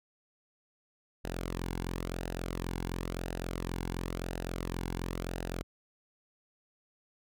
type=tone with flanger; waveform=sawtooth; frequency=43.82 Hz; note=F1; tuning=7 cents sharp; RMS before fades=-37 dBFS; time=1.24-5.63 s; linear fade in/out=10 ms; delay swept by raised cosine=0.89 to 1.62 ms; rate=0.96 Hz; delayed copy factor=-0.55; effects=none